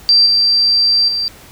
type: tone with level steps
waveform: sine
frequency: 4699 Hz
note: D8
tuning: in tune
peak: -6 / -9 / -15 dBFS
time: 0.09-1.28 s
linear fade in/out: 0 ms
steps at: 0.26 / 1.08 s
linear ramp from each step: 5 ms
effects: pink hiss -40 dBFS RMS until 1.51 s